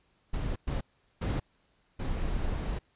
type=noise bursts at uneven times; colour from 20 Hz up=brown; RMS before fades=-31 dBFS; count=4; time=0.33-0.56 / 0.67-0.81 / 1.21-1.4 / 1.99-2.79 s; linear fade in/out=10 ms; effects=pink hiss -70 dBFS RMS until 2.95 s + resampled to 8000 Hz